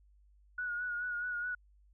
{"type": "tone with vibrato", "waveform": "sine", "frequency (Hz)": 1454, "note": "F#6", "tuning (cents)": -31, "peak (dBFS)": -34, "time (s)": [0.58, 1.55], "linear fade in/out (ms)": 5, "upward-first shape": "sine", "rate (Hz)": 4.7, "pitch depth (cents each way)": 36, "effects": ["added 50 Hz sine -61 dBFS peak until 1.93 s"]}